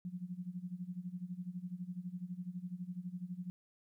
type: tone with tremolo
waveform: sine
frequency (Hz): 179.6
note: F3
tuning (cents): +49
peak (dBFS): -37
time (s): 0.05-3.5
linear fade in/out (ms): 0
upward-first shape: sine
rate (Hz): 12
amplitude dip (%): 85
effects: 13-bit